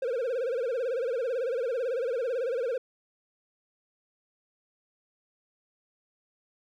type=tone with vibrato; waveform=triangle; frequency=493.9 Hz; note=B4; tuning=in tune; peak=-25 dBFS; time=0.02-2.78 s; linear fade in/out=5 ms; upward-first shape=sine; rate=18 Hz; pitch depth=150 cents each way; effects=none